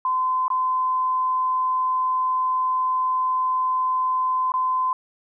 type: tone with dropouts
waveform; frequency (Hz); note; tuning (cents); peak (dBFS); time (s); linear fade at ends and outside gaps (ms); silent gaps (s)
sine; 1026; C6; -34; -19; 0.05-4.93; 2; 0.481-0.502 / 4.52-4.539
effects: none